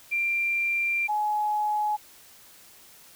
sine tone pair in turn, 2372 / 843.2 Hz, D7 / G#5, +17 / +26 cents, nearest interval octave + tritone, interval 1791 cents, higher first, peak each -23 dBFS, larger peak neither, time 0.11-1.08 / 1.08-1.97 s, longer first, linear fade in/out 20 ms, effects white hiss -52 dBFS RMS until 3.15 s

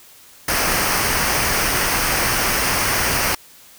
pink noise with comb filter, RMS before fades -19 dBFS, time 0.48-3.35 s, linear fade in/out 5 ms, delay 0.27 ms, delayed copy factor -0.55, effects white hiss -46 dBFS RMS until 3.78 s

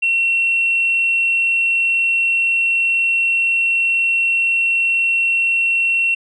triangle tone with tanh clipping, 2721 Hz, F7, 46 cents flat, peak -13 dBFS, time 0.02-6.15 s, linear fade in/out 10 ms, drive 1 dB, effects resampled to 24000 Hz

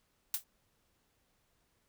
blue noise with exponential decay, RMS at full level -29 dBFS, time 0.34-0.44 s, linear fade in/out 1 ms, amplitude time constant 21 ms, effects pink hiss -75 dBFS RMS until 1.88 s

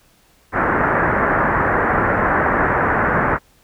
white low-pass noise, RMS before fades -17 dBFS, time 0.52-3.39 s, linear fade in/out 50 ms, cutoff 1800 Hz, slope 48 dB/octave, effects pink hiss -55 dBFS RMS until 3.63 s

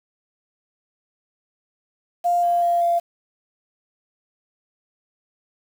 sine tone with pitch steps, 700 / 696 / 692 / 688 Hz, F5 / F5 / F5 / F5, +4 / -6 / -16 / -26 cents, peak -16 dBFS, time 2.24-3 s, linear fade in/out 20 ms, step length 190 ms, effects 7-bit

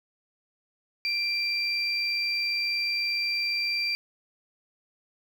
sine tone pair together, 2366 / 4717 Hz, D7 / D8, +12 / +7 cents, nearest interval octave, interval 1195 cents, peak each -28 dBFS, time 1.05-3.95 s, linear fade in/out 0 ms, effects 8-bit

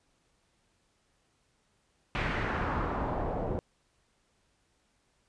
pink noise with low-pass filter sweep, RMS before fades -32 dBFS, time 2.15-3.59 s, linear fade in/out 0 ms, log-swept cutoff 2400 to 550 Hz, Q 1.7, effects pink hiss -72 dBFS RMS until 5.28 s + resampled to 22050 Hz

